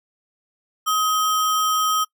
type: tone with sample-and-hold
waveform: sine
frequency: 1263 Hz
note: D#6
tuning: 26 cents sharp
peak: -17 dBFS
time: 0.86-2.05 s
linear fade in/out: 20 ms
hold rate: 4410 Hz
effects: noise-tail reverb RT60 0.1 s tail -25 dB re dry